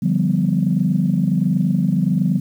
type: chord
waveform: sine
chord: G dominant seventh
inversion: second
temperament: equal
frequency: 146.83 / 174.61 / 196 / 246.9 Hz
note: D3 / F3 / G3 / B3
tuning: 0 / 0 / 0 / 0 cents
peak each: -21 / -18 / -19 / -23 dBFS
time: 0.02-2.4 s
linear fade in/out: 10 ms
effects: tanh soft clip ceiling -5 dBFS + 8-bit